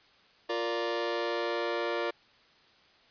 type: chord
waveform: sawtooth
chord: Bb major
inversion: second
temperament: just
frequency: 349.6 / 466.2 / 582.7 Hz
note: F4 / Bb4 / D5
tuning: +2 / 0 / -14 cents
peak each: -30 dBFS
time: 0.49-2.11 s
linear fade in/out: 10 ms
effects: white hiss -61 dBFS RMS until 3.1 s + resampled to 11025 Hz